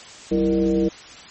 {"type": "tone with frequency modulation", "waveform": "sine", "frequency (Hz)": 329.6, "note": "E4", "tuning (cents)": 0, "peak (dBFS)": -16, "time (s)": [0.31, 0.89], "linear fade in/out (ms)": 10, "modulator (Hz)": 138, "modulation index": 1.2, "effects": ["white hiss -41 dBFS RMS until 1.3 s", "MP3 32 kbps"]}